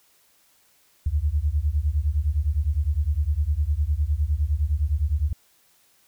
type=beating tone pair; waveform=sine; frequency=69.5 / 79.3 Hz; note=C#2 / D#2; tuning=+5 / +33 cents; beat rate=9.8 Hz; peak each=-23 dBFS; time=1.06-5.33 s; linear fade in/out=5 ms; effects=white hiss -61 dBFS RMS until 6.07 s